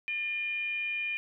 sine tone with frequency modulation, 2420 Hz, D#7, 49 cents flat, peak -30 dBFS, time 0.08-1.17 s, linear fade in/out 0 ms, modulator 628 Hz, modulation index 0.34, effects none

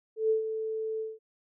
sine tone with ADSR envelope, 440 Hz, A4, in tune, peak -21 dBFS, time 0.16-1.19 s, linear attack 140 ms, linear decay 120 ms, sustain -9 dB, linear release 190 ms, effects none

